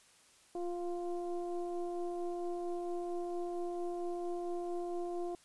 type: tone with frequency modulation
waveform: sine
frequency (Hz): 350.2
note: F4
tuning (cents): +5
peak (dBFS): -35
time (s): 0.55-5.35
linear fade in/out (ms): 2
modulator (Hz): 348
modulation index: 0.88
effects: white hiss -64 dBFS RMS until 5.44 s + resampled to 24000 Hz